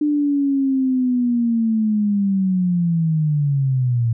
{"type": "linear sweep", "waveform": "sine", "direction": "down", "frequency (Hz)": [299.4, 113.5], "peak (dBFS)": -15, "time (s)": [0.01, 4.13], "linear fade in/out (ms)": 5, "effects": []}